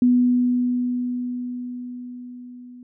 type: tone with level ramp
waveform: sine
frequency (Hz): 246.9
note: B3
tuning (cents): 0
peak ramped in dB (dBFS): -12 to -39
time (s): 0.02-2.83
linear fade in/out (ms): 2
effects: none